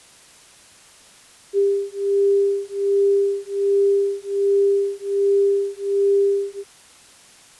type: beating tone pair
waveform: sine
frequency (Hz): 397.7 / 399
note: G4 / G4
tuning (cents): +25 / +31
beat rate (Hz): 1.3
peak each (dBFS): -19 / -19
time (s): 1.53-6.64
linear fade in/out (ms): 50
effects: white hiss -48 dBFS RMS until 7.59 s + resampled to 24000 Hz